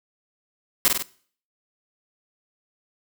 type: noise with echo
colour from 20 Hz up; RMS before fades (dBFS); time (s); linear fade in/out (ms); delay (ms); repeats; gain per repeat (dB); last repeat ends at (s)
white; -17; 0.85-0.88; 0; 48; 3; -4; 1.024
effects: noise-tail reverb RT60 0.5 s tail -20 dB re dry